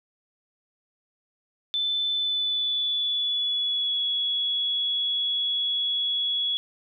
sine tone with pitch glide, 3520 to 3365 Hz, A7 to G#7, 0 to +22 cents, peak -23 dBFS, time 1.74-6.57 s, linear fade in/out 0 ms, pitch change -78 cents, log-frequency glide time 2.12-4.03 s, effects none

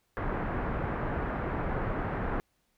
pink low-pass noise, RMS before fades -32 dBFS, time 0.17-2.4 s, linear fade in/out 0 ms, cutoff 1700 Hz, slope 24 dB/octave, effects pink hiss -74 dBFS RMS until 2.77 s

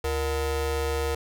40% pulse ring-modulated tone, 270.5 Hz, C#4, 42 cents flat, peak -21 dBFS, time 0.04-1.15 s, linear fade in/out 5 ms, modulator 197 Hz, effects none

